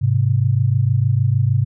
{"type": "tone pair together", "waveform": "sine", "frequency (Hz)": [104.27, 130.81], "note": ["G#2", "C3"], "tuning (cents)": [7, 0], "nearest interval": "major third", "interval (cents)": 393, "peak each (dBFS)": -16, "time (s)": [0.01, 1.65], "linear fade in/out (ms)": 20, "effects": []}